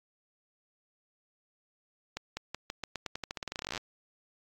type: accelerating click train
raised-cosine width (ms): 0.2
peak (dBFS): -18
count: 27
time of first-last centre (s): 2.17-3.777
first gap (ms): 200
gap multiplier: 0.88
effects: AAC 64 kbps